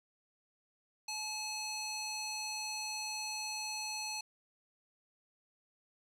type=tone with band-pass filter; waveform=square; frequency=858 Hz; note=A5; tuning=44 cents flat; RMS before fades=-40 dBFS; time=1.08-4.21 s; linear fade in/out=5 ms; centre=5400 Hz; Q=1.3; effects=none